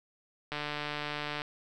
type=click train; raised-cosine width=0.3 ms; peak=-19 dBFS; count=134; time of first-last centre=0.52-1.419 s; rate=148 Hz; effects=none